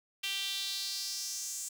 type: tone with high-pass filter sweep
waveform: sawtooth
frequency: 392 Hz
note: G4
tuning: in tune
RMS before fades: -37 dBFS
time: 0.23-1.69 s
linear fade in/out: 10 ms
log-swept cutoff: 2900 to 7400 Hz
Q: 3.5
effects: none